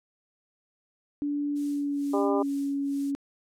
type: tone with pitch glide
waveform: sine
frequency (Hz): 289.5 to 279.8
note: D4 to C#4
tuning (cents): -25 to +16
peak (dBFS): -26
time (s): 1.22-3.15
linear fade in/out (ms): 0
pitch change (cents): -59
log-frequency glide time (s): 1.54-2.38
type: noise with tremolo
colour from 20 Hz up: violet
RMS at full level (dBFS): -42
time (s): 1.55-3.12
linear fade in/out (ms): 20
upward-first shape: sine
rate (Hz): 2.2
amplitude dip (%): 90
type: harmonic tone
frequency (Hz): 200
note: G3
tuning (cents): +35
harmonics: 2 / 3 / 4 / 5 / 6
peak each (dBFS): -26 / -30 / -32 / -34 / -36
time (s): 2.13-2.43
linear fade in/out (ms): 10
effects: low-pass 8000 Hz 12 dB/octave